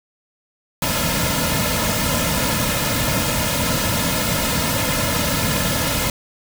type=noise with comb filter; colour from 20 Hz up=pink; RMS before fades=-20 dBFS; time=0.82-6.1 s; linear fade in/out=2 ms; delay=2.6 ms; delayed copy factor=-0.8; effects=none